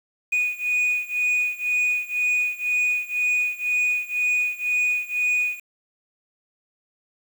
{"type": "beating tone pair", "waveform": "sine", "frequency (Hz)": [2471, 2473], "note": ["D#7", "D#7"], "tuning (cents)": [-13, -11], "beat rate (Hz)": 2, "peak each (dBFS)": [-21, -22], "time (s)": [0.32, 5.6], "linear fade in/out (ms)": 10, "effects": ["tanh soft clip ceiling -17 dBFS", "7-bit"]}